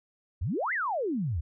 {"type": "exponential two-way sweep", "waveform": "sine", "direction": "up then down", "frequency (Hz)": [69.3, 2120, 69.3], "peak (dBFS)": -27, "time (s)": [0.41, 1.41], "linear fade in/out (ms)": 10, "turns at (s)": 0.73, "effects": []}